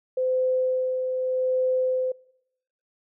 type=tone with tremolo; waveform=sine; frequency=513 Hz; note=C5; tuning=34 cents flat; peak=-20 dBFS; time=0.17-2.12 s; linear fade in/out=5 ms; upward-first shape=sine; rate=0.83 Hz; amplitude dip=40%; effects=noise-tail reverb RT60 0.8 s tail -23 dB re dry